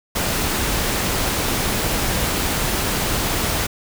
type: noise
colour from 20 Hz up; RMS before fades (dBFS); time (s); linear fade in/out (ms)
pink; -21; 0.15-3.67; 10
effects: none